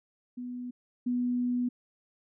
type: tone pair in turn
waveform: sine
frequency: 246.9 / 245.9 Hz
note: B3 / B3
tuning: 0 / -7 cents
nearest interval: unison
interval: 7 cents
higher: first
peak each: -35 / -26 dBFS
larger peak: second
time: 0.37-0.71 / 1.06-1.69 s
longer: second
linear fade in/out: 10 ms
effects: none